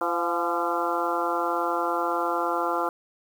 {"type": "harmonic tone with a mistuned harmonic", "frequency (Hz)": 170.9, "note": "F3", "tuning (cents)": -37, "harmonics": [2, 3, 4, 5, 6, 7, 8], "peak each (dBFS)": [-31, -31, -31, -31, -31, -31, -31], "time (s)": [0.01, 2.89], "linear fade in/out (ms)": 2, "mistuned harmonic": 4, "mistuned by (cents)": 47, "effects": ["8-bit"]}